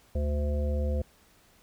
harmonic tone, 73.5 Hz, D2, 2 cents sharp, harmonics 1 / 3 / 5 / 7 / 9, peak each -26 / -37 / -43 / -35 / -44 dBFS, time 0.15-1.02 s, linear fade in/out 5 ms, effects pink hiss -61 dBFS RMS until 1.62 s

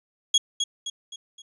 30% pulse tone with echo, 3314 Hz, G#7, 4 cents flat, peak -12 dBFS, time 0.34-0.38 s, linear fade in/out 5 ms, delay 260 ms, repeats 4, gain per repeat -7 dB, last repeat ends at 1.42 s, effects resampled to 24000 Hz

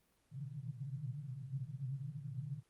white band-pass noise, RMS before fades -44 dBFS, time 0.31-2.63 s, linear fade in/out 50 ms, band 120 to 150 Hz, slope 96 dB/octave, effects pink hiss -75 dBFS RMS until 2.69 s + Opus 32 kbps

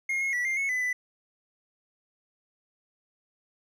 triangle tone with pitch steps, 2141 / 2164 / 1953 / 2105 / 2196 / 2006 / 1992 Hz, C7 / C#7 / B6 / C7 / C#7 / B6 / B6, +39 / -42 / -20 / +10 / -17 / +26 / +14 cents, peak -24 dBFS, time 0.09-0.93 s, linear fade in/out 5 ms, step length 120 ms, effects none

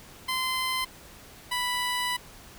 15% pulse tone pair in turn, 1033 / 988.1 Hz, C6 / B5, -22 / +1 cents, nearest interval minor second, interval 77 cents, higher first, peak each -20 dBFS, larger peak neither, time 0.28-0.85 / 1.51-2.17 s, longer second, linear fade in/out 10 ms, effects pink hiss -49 dBFS RMS until 2.58 s

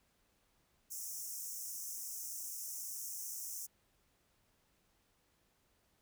pink high-pass noise, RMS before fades -44 dBFS, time 0.9-3.67 s, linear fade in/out 20 ms, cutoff 5500 Hz, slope 96 dB/octave, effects pink hiss -75 dBFS RMS until 6.01 s

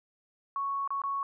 sine tone with dropouts, 1108.7 Hz, C#6, in tune, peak -29 dBFS, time 0.56-1.23 s, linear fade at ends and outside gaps 1 ms, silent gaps 0.876-0.905 / 1.018-1.037 s, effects none

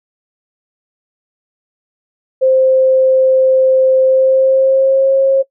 sine tone with pitch glide, 523.3 to 538.9 Hz, C5 to C#5, 0 to -49 cents, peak -7 dBFS, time 2.41-5.43 s, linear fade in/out 20 ms, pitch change +51 cents, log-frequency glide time 4.04-5.13 s, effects noise-tail reverb RT60 0.1 s tail -22 dB re dry

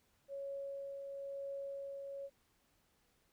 sine tone with tremolo, 554.4 Hz, C#5, in tune, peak -40 dBFS, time 0.28-2.3 s, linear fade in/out 50 ms, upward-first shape triangle, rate 1 Hz, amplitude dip 35%, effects pink hiss -75 dBFS RMS until 3.32 s

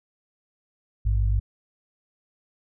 sine tone pair together, 53.71 / 101.4 Hz, A1 / G#2, -41 / -41 cents, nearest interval major seventh, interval 1100 cents, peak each -20 / -25 dBFS, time 1.05-1.4 s, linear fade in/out 10 ms, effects none

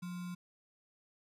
sine tone with sample-and-hold, 178.3 Hz, F3, 36 cents sharp, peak -39 dBFS, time 0.02-0.35 s, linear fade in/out 10 ms, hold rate 1225 Hz, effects resampled to 32000 Hz

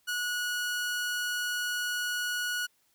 sawtooth tone, 1460 Hz, F#6, 24 cents flat, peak -26 dBFS, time 0.07-2.67 s, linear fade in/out 20 ms, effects white hiss -70 dBFS RMS until 2.94 s

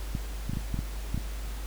clicks, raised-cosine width 5 ms, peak -18 dBFS, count 8, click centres 0.151 / 0.496 / 0.534 / 0.571 / 0.743 / 0.79 / 1.145 / 1.177 s, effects added 50 Hz sine -33 dBFS peak until 1.66 s + pink hiss -45 dBFS RMS until 1.66 s

